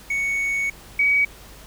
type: tone pair in turn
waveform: triangle / sine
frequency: 2224 / 2265 Hz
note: C#7 / C#7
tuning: +5 / +37 cents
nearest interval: unison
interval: 32 cents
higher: second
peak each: -19 / -15 dBFS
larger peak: second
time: 0.1-0.7 / 0.99-1.25 s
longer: first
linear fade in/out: 5 ms
effects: added 50 Hz sine -47 dBFS peak until 1.66 s + pink hiss -45 dBFS RMS until 1.66 s